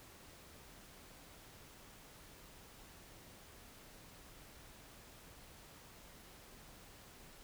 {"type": "silence", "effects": ["pink hiss -58 dBFS RMS until 7.43 s"]}